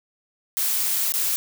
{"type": "noise with dropouts", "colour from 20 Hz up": "blue", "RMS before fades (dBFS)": -23, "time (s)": [0.57, 1.36], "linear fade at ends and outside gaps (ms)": 0, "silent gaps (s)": [1.121, 1.139], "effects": []}